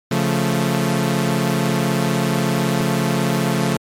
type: chord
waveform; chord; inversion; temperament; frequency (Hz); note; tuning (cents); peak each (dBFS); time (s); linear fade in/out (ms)
sawtooth; Db augmented; none; equal; 138.59 / 174.61 / 220; Db3 / F3 / A3; 0 / 0 / 0; -17; 0.11-3.77; 5
effects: MP3 64 kbps